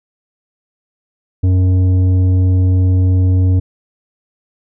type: tone with tanh clipping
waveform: sine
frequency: 92.3 Hz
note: F#2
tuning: 4 cents flat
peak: -10 dBFS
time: 1.43-3.6 s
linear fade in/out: 10 ms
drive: 9 dB
effects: none